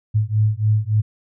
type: beating tone pair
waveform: sine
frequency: 105.6 / 109.1 Hz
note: G#2 / A2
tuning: +29 / -14 cents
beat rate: 3.5 Hz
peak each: -18 dBFS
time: 0.14-1.02 s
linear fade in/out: 20 ms
effects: none